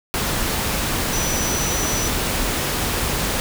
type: tone in noise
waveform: sine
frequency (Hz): 5920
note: F#8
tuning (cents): 0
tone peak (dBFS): -25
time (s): 1.13-2.08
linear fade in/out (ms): 0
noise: pink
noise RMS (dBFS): -22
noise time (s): 0.14-3.4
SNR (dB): -6
effects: none